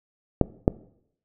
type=clicks; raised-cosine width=2 ms; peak=-3 dBFS; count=2; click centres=0.413 / 0.679 s; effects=noise-tail reverb RT60 0.7 s tail -20 dB re dry